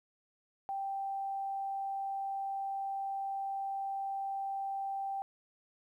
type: tone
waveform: sine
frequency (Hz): 784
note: G5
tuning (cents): 0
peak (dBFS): -34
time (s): 0.69-5.22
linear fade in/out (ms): 0
effects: 12-bit